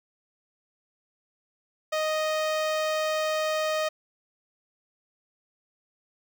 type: tone with notch filter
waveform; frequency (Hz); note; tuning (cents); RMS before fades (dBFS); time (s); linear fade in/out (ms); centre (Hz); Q
sawtooth; 622.3; D#5; 0; -27; 1.92-3.89; 10; 11000; 0.72
effects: none